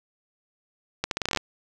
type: accelerating click train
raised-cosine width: 0.2 ms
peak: -8 dBFS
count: 11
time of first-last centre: 1.04-1.373 s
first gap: 72 ms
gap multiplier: 0.81
effects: none